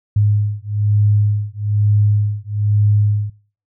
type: beating tone pair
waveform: sine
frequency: 103.6 / 104.7 Hz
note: G#2 / G#2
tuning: -4 / +15 cents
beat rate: 1.1 Hz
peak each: -16 dBFS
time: 0.16-3.3 s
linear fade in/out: 5 ms
effects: noise-tail reverb RT60 0.4 s tail -21 dB re dry